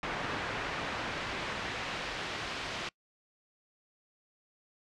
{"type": "noise with band-pass filter sweep", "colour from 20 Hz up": "brown", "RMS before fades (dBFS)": -37, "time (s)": [0.03, 2.89], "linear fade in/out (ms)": 2, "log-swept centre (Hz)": [1800, 3300], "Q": 0.75, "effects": ["noise-tail reverb RT60 0.1 s tail -26 dB re dry", "low-pass 7000 Hz 12 dB/octave"]}